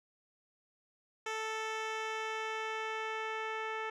10% pulse tone with low-pass filter sweep, 440 Hz, A4, in tune, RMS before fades -38 dBFS, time 1.26-3.9 s, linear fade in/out 5 ms, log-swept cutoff 6000 to 2400 Hz, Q 0.84, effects none

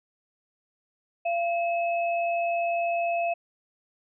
sine tone pair together, 683.9 / 2582 Hz, F5 / E7, -36 / -37 cents, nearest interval octave + major seventh, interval 2299 cents, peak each -24 / -33 dBFS, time 1.25-3.34 s, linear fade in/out 10 ms, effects none

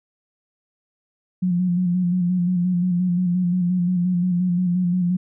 sine tone with vibrato, 178.8 Hz, F3, 41 cents sharp, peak -17 dBFS, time 1.42-5.17 s, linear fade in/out 10 ms, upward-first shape square, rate 5.7 Hz, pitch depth 37 cents each way, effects none

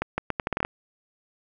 accelerating click train, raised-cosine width 0.5 ms, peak -10 dBFS, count 10, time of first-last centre 0.02-0.649 s, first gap 160 ms, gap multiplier 0.77, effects none

